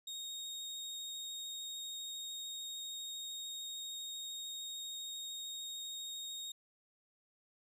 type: tone with vibrato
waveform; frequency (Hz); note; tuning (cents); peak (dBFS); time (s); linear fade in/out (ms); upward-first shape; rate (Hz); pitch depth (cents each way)
30% pulse; 3729; A#7; 0; -39; 0.07-6.52; 5; triangle; 13; 14
effects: none